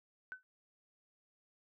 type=tone with exponential decay; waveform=sine; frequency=1512 Hz; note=F#6; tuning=37 cents sharp; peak=-38 dBFS; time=0.32-0.43 s; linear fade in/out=0 ms; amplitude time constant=23 ms; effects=none